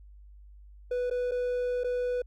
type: tone with dropouts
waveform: triangle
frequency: 493.9 Hz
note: B4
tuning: in tune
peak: -25 dBFS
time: 0.91-2.22 s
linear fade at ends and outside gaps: 5 ms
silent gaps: 1.1-1.11 / 1.312-1.317 / 1.836-1.843 s
effects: added 50 Hz sine -48 dBFS peak until 2.26 s + Opus 48 kbps